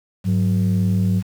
sine tone pair together, 102.18 / 183.7 Hz, G#2 / F#3, -28 / -12 cents, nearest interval minor seventh, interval 1016 cents, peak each -16 dBFS, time 0.24-1.23 s, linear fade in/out 50 ms, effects tanh soft clip ceiling -12 dBFS + 7-bit

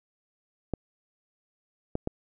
clicks, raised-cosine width 2 ms, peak -15 dBFS, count 3, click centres 0.737 / 1.954 / 2.074 s, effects none

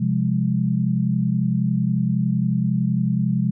sine chord, F minor, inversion second, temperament equal with one note detuned, 130.81 / 174.61 / 205.5 Hz, C3 / F3 / Ab3, 0 / 0 / -18 cents, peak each -22 dBFS, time 0-3.51 s, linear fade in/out 10 ms, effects none

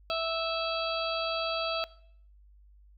harmonic tone, 657 Hz, E5, 6 cents flat, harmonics 1 / 2 / 4 / 5 / 6 / 7, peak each -31 / -34 / -37 / -38 / -39 / -39 dBFS, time 0.1-1.84 s, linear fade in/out 0 ms, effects noise-tail reverb RT60 0.6 s tail -20 dB re dry + added 50 Hz sine -54 dBFS peak until 2.97 s

